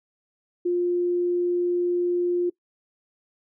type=tone; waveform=sine; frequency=352.5 Hz; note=F4; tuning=16 cents sharp; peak=-20 dBFS; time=0.65-2.5 s; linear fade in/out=10 ms; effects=noise-tail reverb RT60 0.1 s tail -22 dB re dry